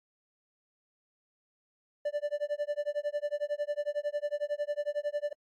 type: tone with tremolo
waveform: triangle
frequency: 587.3 Hz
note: D5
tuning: in tune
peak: -25 dBFS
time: 2.05-5.33 s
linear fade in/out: 5 ms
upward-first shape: sine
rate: 11 Hz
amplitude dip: 100%
effects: AAC 64 kbps